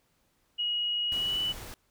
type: tone with pitch glide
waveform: sine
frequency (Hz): 2897 to 2970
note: F#7 to F#7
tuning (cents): -37 to +6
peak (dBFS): -27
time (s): 0.58-1.53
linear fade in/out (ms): 20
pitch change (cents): +43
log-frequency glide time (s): 1.08-1.4
type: noise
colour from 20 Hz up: pink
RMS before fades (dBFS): -43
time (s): 1.12-1.74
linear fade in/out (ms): 0
effects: pink hiss -71 dBFS RMS until 1.9 s